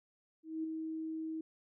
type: tone with ADSR envelope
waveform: sine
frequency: 319 Hz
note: D#4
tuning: 43 cents sharp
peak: -33 dBFS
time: 0.43-1.41 s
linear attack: 210 ms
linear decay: 6 ms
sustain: -4 dB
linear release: 4 ms
effects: none